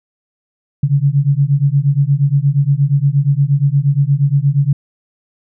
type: beating tone pair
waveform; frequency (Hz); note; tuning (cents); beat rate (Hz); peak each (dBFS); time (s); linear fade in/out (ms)
sine; 136.8 / 145.3; C#3 / D3; -23 / -18; 8.5; -13; 0.83-4.73; 5
effects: none